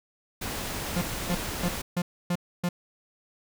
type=noise; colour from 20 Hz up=pink; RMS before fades=-33 dBFS; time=0.41-1.82 s; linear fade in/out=10 ms
type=tone bursts; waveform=45% pulse; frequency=175.9 Hz; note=F3; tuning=13 cents sharp; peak=-24 dBFS; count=6; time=0.96-2.69 s; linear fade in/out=5 ms; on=55 ms; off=280 ms
effects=none